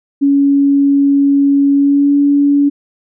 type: tone with pitch glide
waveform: sine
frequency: 280.2 to 284.8 Hz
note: C#4 to C#4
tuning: +19 to +47 cents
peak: -7 dBFS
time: 0.21-2.7 s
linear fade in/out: 20 ms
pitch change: +28 cents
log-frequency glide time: 1.73-2.15 s
effects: none